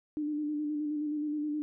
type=tone with vibrato; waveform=sine; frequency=299.1 Hz; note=D4; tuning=32 cents sharp; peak=-30 dBFS; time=0.17-1.62 s; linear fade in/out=0 ms; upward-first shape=square; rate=9.5 Hz; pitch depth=26 cents each way; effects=none